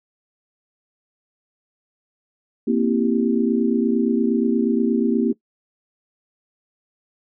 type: chord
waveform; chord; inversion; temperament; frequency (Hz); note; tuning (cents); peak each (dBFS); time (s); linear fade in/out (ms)
sine; C dominant seventh; third; equal; 233.1 / 261.6 / 329.6 / 392; Bb3 / C4 / E4 / G4; 0 / 0 / 0 / 0; -19 / -22 / -24 / -24; 2.67-5.33; 10
effects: noise-tail reverb RT60 0.1 s tail -20 dB re dry